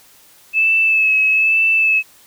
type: tone with vibrato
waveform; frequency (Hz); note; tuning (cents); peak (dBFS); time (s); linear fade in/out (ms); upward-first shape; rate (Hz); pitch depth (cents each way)
sine; 2609; E7; -18; -11; 0.53-2.03; 50; sine; 1.1; 28
effects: white hiss -48 dBFS RMS until 2.26 s